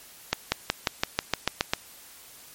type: accelerating click train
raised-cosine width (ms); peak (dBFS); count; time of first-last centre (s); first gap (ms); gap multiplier
0.2; -4; 10; 0.33-1.735; 190; 0.95
effects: white hiss -49 dBFS RMS until 2.54 s + MP3 64 kbps